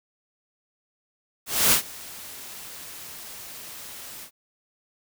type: noise with ADSR envelope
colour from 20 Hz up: white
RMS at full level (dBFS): -17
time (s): 1.46-4.31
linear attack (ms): 260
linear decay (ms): 99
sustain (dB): -23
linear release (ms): 83
effects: none